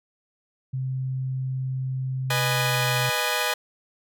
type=tone with pitch glide; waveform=sine; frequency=130.81 to 128.12 Hz; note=C3 to C3; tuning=0 to -36 cents; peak=-25 dBFS; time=0.73-3.1 s; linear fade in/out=10 ms; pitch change=-36 cents; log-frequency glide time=2.55-2.89 s
type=chord; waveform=10% pulse; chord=G# minor; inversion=first; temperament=equal with one note detuned; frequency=493.9 / 614 / 830.6 Hz; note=B4 / D#5 / G#5; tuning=0 / -23 / 0 cents; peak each=-19 dBFS; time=2.3-3.54 s; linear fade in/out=5 ms
effects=none